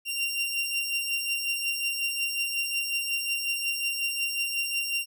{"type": "beating tone pair", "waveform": "sawtooth", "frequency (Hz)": [2766, 2771.5], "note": ["F7", "F7"], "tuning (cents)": [-17, -14], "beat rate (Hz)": 5.5, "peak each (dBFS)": [-30, -25], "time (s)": [0.05, 5.06], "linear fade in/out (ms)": 50, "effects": []}